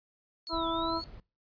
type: linear two-way sweep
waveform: sine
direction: down then up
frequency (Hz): 4435 to 3396 to 4435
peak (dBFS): -38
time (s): 0.47-1.04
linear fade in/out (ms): 0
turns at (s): 0.68
type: harmonic tone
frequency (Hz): 329.6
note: E4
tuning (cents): 0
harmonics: 1 / 2 / 3 / 4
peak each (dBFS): -34 / -35 / -34 / -35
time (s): 0.49-1.02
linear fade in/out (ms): 50
type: noise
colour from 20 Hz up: brown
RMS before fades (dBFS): -46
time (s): 0.53-1.2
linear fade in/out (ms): 2
effects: noise-tail reverb RT60 0.3 s tail -22 dB re dry + resampled to 11025 Hz